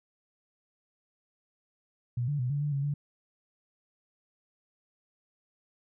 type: tone with pitch steps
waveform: sine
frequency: 121.3 / 145.6 / 124.5 / 143.6 / 147.2 / 139 / 144.7 Hz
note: B2 / D3 / B2 / D3 / D3 / C#3 / D3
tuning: -31 / -15 / +14 / -39 / +4 / +5 / -25 cents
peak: -27 dBFS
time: 2.17-2.94 s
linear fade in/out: 5 ms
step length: 110 ms
effects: none